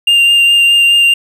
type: tone with vibrato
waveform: triangle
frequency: 2794 Hz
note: F7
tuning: in tune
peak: -4 dBFS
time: 0.07-1.14 s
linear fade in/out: 5 ms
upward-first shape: triangle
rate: 4.8 Hz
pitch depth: 14 cents each way
effects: none